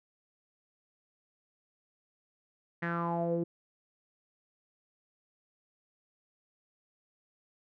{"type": "tone with low-pass filter sweep", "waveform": "sawtooth", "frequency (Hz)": 170.2, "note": "F3", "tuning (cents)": -44, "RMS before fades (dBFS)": -32, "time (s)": [2.82, 3.44], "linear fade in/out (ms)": 10, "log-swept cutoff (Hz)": [1900, 380], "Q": 6.2, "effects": []}